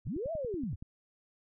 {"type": "linear two-way sweep", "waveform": "sine", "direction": "up then down", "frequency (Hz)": [71, 680, 71], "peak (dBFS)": -33, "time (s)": [0.05, 0.76], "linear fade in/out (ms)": 20, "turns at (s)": 0.32}
{"type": "click train", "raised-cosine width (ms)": 5, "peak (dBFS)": -31, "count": 9, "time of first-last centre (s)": [0.07, 0.825], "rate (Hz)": 10.6}
{"effects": []}